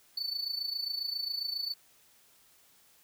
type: tone with amplitude modulation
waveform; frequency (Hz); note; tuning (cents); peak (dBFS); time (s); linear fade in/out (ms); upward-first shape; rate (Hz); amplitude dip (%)
triangle; 4488; C#8; +21; -28; 0.17-1.74; 5; sine; 27.4; 75
effects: white hiss -63 dBFS RMS until 3.03 s

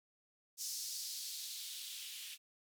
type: noise with band-pass filter sweep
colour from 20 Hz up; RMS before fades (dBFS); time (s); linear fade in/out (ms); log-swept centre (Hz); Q
violet; -45; 0.57-2.38; 50; 5600 to 2800; 2.3
effects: none

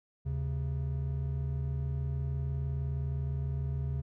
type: tone pair together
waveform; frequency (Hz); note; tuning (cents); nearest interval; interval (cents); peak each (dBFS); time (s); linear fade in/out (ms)
triangle; 76.2 / 135.77; D#2 / C#3; -36 / -36; minor seventh; 1000; -32 / -31; 0.25-4.02; 20
effects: none

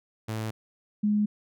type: tone pair in turn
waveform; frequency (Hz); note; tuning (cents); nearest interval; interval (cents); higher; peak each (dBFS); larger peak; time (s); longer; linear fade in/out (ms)
sawtooth / sine; 110 / 209; A2 / G#3; 0 / +11; major seventh; 1111; second; -26 / -21; second; 0.28-0.51 / 1.03-1.26; neither; 10
effects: none

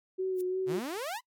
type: tone with vibrato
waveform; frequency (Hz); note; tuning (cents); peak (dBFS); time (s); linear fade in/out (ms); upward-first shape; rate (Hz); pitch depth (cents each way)
sine; 371; F#4; +5; -28; 0.18-0.8; 20; sine; 2.9; 31
type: noise with exponential growth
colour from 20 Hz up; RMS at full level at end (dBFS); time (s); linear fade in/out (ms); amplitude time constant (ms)
violet; -41; 0.34-0.41; 2; 15
type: exponential sweep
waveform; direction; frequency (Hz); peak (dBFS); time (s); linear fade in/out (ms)
sawtooth; up; 129 to 1046.5; -30; 0.66-1.21; 50
effects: noise-tail reverb RT60 0.1 s tail -24 dB re dry + MP3 96 kbps

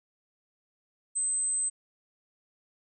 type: tone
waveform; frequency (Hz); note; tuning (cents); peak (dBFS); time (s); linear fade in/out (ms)
sine; 8190; C9; -38; -26; 1.15-1.7; 20
effects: none

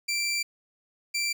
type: tone pair in turn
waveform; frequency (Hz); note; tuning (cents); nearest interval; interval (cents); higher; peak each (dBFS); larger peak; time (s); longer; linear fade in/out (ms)
20% pulse; 2349 / 2349; D7 / D7; 0 / 0; unison; 0; neither; -21; neither; 0.08-0.43 / 1.14-1.33; first; 10
effects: none

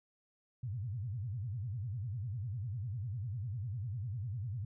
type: tone with vibrato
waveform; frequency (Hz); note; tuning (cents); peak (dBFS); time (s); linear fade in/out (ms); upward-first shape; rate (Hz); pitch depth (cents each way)
sine; 110; A2; 0; -36; 0.63-4.65; 5; sine; 10; 300
effects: none

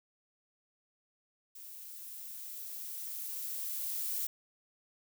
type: noise with level ramp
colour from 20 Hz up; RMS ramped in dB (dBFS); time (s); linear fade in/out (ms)
violet; -49 to -35; 1.55-4.27; 5
effects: none

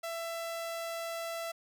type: tone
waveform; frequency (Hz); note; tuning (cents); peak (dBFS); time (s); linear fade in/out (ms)
sawtooth; 667; E5; +20; -32; 0.03-1.52; 10
effects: none

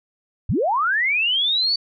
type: linear sweep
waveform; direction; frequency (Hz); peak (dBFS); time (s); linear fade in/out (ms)
sine; up; 56.3 to 4576; -17; 0.49-1.76; 5
effects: none

